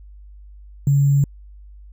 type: tone with sample-and-hold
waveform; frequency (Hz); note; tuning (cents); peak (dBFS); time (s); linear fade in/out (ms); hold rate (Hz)
sine; 140.8; C#3; +27; -12; 0.87-1.24; 2; 7350
effects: added 50 Hz sine -39 dBFS peak until 1.92 s